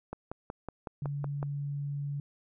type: click train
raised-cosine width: 1 ms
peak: -23 dBFS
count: 8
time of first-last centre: 0.13-1.429 s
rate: 5.39 Hz
type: tone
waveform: sine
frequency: 142.7 Hz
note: D3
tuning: 49 cents flat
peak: -32 dBFS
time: 1.02-2.2 s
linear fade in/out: 2 ms
effects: none